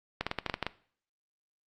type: clicks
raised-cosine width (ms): 0.3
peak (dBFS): -14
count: 9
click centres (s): 0.21 / 0.266 / 0.314 / 0.387 / 0.463 / 0.498 / 0.541 / 0.627 / 0.666
effects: noise-tail reverb RT60 0.5 s tail -17 dB re dry + Opus 48 kbps